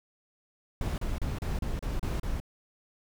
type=noise bursts; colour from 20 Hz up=brown; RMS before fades=-31 dBFS; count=8; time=0.81-2.401 s; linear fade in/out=2 ms; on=170 ms; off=33 ms; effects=none